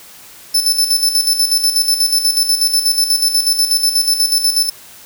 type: tone with tremolo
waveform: sawtooth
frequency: 5274 Hz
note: E8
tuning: in tune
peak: -7 dBFS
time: 0.54-4.7 s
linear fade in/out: 10 ms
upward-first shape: square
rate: 8.2 Hz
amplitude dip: 60%
effects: white hiss -39 dBFS RMS until 5.05 s